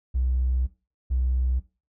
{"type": "tone pair in turn", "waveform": "triangle", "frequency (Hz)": [63.2, 63.2], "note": ["B1", "B1"], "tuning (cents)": [41, 41], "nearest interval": "unison", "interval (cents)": 0, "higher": "neither", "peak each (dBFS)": [-17, -17], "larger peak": "neither", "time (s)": [[0.14, 0.67], [1.1, 1.6]], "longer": "first", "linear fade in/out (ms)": 20, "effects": ["noise-tail reverb RT60 0.3 s tail -20 dB re dry", "tanh soft clip ceiling -18 dBFS"]}